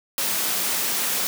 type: high-pass noise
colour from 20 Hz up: white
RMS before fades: -24 dBFS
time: 0.18-1.27 s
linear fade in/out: 0 ms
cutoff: 160 Hz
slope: 24 dB/octave
effects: none